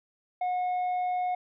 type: tone with tanh clipping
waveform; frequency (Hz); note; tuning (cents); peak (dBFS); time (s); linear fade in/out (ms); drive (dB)
triangle; 726; F#5; -33; -27; 0.41-1.35; 5; 8
effects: none